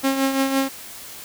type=tone with tremolo; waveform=sawtooth; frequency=269.8 Hz; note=C#4; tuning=47 cents flat; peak=-12 dBFS; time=0.03-0.69 s; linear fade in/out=20 ms; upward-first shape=triangle; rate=5.9 Hz; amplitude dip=60%; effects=white hiss -38 dBFS RMS until 1.24 s